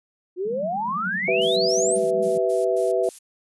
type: exponential sweep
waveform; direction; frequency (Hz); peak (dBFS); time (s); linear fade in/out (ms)
sine; up; 345.8 to 9420; -23; 0.36-1.99; 50
type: band-pass noise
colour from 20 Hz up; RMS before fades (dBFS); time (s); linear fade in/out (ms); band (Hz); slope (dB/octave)
pink; -36; 0.45-2.38; 5; 170 to 220; 96
type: chord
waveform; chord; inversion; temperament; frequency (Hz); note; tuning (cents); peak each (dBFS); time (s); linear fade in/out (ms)
sine; E minor; first; equal with one note detuned; 382.8 / 493.9 / 659.3; G4 / B4 / E5; -41 / 0 / 0; -23; 1.28-3.09; 2
type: noise bursts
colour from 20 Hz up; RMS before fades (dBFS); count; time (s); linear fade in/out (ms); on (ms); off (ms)
violet; -37; 7; 1.41-3.19; 10; 160; 110
effects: resampled to 24000 Hz